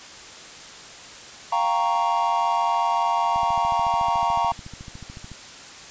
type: chord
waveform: triangle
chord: G half-diminished seventh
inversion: third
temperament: equal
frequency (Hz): 698.5 / 784 / 932.3 / 1108.7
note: F5 / G5 / Bb5 / Db6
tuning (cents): 0 / 0 / 0 / 0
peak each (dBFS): -24 / -26 / -20 / -25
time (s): 1.52-4.52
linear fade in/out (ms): 5
type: click train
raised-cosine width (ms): 5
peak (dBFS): -26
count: 28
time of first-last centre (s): 3.36-5.317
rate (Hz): 13.8
effects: white hiss -41 dBFS RMS until 5.9 s + resampled to 16000 Hz